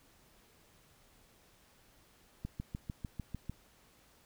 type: click train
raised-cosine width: 5 ms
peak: -26 dBFS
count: 8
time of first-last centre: 2.45-3.496 s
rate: 6.69 Hz
effects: pink hiss -65 dBFS RMS until 4.25 s